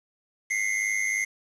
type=tone pair together; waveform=square; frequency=2039 / 2142 Hz; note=C7 / C7; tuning=-45 / +40 cents; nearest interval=minor second; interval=85 cents; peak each=-28 dBFS; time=0.5-1.25 s; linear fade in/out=10 ms; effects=resampled to 22050 Hz + 8-bit